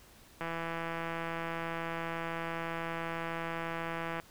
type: click train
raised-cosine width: 0.5 ms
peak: -22 dBFS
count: 630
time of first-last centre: 0.41-4.199 s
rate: 166 Hz
effects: pink hiss -58 dBFS RMS until 4.3 s